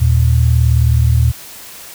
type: tone pair together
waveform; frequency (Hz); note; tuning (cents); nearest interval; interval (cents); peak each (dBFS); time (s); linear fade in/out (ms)
sine; 78.15 / 117.1; D#2 / A#2; +8 / +8; perfect fifth; 700; -11; 0-1.32; 20
effects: white hiss -34 dBFS RMS until 1.94 s